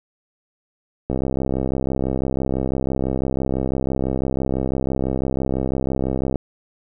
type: click train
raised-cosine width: 2 ms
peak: -9 dBFS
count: 348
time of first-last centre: 1.1-6.358 s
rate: 66 Hz
effects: none